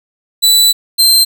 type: tone pair in turn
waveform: sawtooth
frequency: 3974 / 4132 Hz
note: B7 / C8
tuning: +10 / -22 cents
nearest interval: minor second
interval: 68 cents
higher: second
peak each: -3 dBFS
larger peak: neither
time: 0.42-0.73 / 0.98-1.25 s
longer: first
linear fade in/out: 20 ms
effects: none